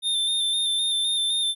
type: tone with vibrato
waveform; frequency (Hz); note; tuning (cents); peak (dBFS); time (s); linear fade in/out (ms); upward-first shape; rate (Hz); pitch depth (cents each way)
square; 3600; A7; +39; -22; 0.02-1.55; 50; square; 3.9; 23
effects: none